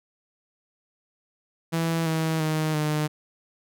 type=tone with pitch steps; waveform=sawtooth; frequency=164.81 / 160.4 / 156.1 / 151.92 Hz; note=E3 / E3 / D#3 / D#3; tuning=0 / -47 / +6 / -41 cents; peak=-19 dBFS; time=1.72-3.08 s; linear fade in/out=20 ms; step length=340 ms; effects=none